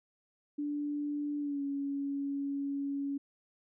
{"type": "tone with pitch glide", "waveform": "sine", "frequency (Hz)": [292.2, 280], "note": ["D4", "C#4"], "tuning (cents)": [-9, 18], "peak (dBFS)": -32, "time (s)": [0.58, 3.18], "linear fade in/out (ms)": 10, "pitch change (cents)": -73, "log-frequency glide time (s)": [1.39, 1.62], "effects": []}